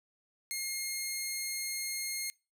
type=tone; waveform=10% pulse; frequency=2140 Hz; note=C7; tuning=38 cents sharp; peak=-25 dBFS; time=0.51-2.3 s; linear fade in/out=0 ms; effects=noise-tail reverb RT60 0.3 s tail -26 dB re dry